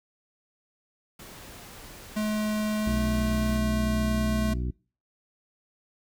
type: noise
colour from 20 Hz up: pink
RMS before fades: -45 dBFS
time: 1.19-3.58 s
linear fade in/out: 5 ms
type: tone with pitch glide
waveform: square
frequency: 213.5 to 216.6 Hz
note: G#3 to A3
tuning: +48 to -27 cents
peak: -26 dBFS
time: 2.16-4.54 s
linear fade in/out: 10 ms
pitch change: +25 cents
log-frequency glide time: 2.77-3.02 s
type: harmonic tone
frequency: 61.4 Hz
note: B1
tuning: 9 cents flat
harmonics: 1 / 2 / 3 / 4 / 5 / 6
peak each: -28 / -34 / -38 / -40 / -42 / -44 dBFS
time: 2.86-4.71 s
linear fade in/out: 10 ms
effects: noise-tail reverb RT60 0.4 s tail -25 dB re dry

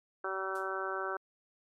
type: harmonic tone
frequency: 191.1 Hz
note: G3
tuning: 44 cents flat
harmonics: 2 / 3 / 4 / 5 / 6 / 7 / 8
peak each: -39 / -42 / -43 / -44 / -42 / -39 / -40 dBFS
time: 0.24-1.17 s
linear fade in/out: 5 ms
type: noise with exponential decay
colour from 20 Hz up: violet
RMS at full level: -42 dBFS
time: 0.55-0.73 s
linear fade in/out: 5 ms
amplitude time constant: 37 ms
effects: low-pass 8000 Hz 12 dB/octave + MP3 64 kbps

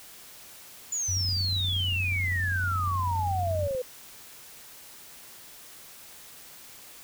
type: exponential sweep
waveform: sine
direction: down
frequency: 7040 to 493.9 Hz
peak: -27 dBFS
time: 0.92-3.82 s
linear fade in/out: 5 ms
type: tone with pitch glide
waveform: sine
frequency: 92.5 to 91.44 Hz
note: F#2 to F#2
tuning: 0 to -20 cents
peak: -28 dBFS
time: 1.08-3.68 s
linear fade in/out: 10 ms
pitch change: -20 cents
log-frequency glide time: 1.67-2.24 s
type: click train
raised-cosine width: 5 ms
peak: -31 dBFS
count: 66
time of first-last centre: 1.17-3.749 s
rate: 25.2 Hz
effects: white hiss -48 dBFS RMS until 7.03 s

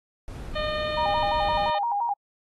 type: noise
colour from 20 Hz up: brown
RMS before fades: -36 dBFS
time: 0.28-1.7 s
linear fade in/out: 0 ms
type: harmonic tone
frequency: 609 Hz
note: D#5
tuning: 37 cents flat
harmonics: 1 / 2 / 3 / 4 / 5 / 6 / 7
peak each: -28 / -34 / -36 / -41 / -39 / -39 / -45 dBFS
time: 0.55-1.79 s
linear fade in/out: 10 ms
type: tone with vibrato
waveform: sine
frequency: 874 Hz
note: A5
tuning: 12 cents flat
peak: -23 dBFS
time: 0.97-2.14 s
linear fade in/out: 10 ms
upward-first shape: square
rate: 5.8 Hz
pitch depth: 130 cents each way
effects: AAC 32 kbps

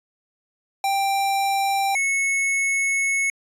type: tone pair in turn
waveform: square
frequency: 787 / 2197 Hz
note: G5 / C#7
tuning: +7 / -16 cents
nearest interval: octave + tritone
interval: 1777 cents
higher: second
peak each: -20 / -20 dBFS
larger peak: neither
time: 0.84-1.95 / 1.95-3.3 s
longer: second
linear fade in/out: 2 ms
effects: resampled to 32000 Hz

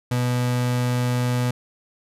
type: tone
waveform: 35% pulse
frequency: 123.47 Hz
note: B2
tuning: in tune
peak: -18 dBFS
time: 0.11-1.51 s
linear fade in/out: 5 ms
effects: resampled to 32000 Hz

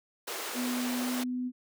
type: high-pass noise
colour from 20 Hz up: pink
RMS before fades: -37 dBFS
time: 0.27-1.24 s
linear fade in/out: 10 ms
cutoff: 380 Hz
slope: 24 dB/octave
type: tone with pitch glide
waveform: sine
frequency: 247.8 to 250.2 Hz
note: B3 to B3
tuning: +6 to +23 cents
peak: -30 dBFS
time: 0.54-1.52 s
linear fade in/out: 50 ms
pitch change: +17 cents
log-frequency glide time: 1.01-1.09 s
effects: none

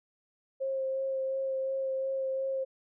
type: tone with vibrato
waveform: sine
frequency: 533 Hz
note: C5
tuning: 32 cents sharp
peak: -29 dBFS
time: 0.6-2.65 s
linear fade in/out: 20 ms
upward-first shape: sine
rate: 2.8 Hz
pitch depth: 13 cents each way
effects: none

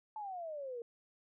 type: exponential sweep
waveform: sine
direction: down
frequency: 881 to 458.7 Hz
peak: -40 dBFS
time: 0.16-0.82 s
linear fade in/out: 2 ms
effects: none

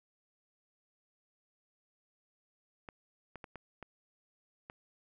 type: clicks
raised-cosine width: 0.5 ms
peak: -30 dBFS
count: 6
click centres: 2.888 / 3.357 / 3.442 / 3.557 / 3.827 / 4.699 s
effects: none

